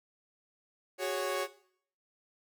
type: chord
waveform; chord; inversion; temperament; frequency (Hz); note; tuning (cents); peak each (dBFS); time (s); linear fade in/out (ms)
sawtooth; F# suspended second; none; equal with one note detuned; 370 / 410.3 / 554.4; F#4 / G#4 / C#5; 0 / -21 / 0; -32 / -35 / -30; 0.98-1.48; 50
effects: noise-tail reverb RT60 0.6 s tail -17 dB re dry